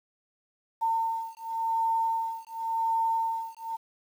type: beating tone pair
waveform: sine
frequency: 905 / 905.91 Hz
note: A5 / A#5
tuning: +48 / -50 cents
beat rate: 0.91 Hz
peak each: -29 dBFS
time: 0.81-3.77 s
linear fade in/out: 20 ms
effects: 9-bit